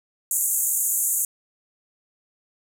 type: band-pass noise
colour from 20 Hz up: pink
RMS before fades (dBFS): -23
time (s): 0.31-1.25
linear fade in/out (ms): 2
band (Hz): 6700 to 15000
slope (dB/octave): 96
effects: none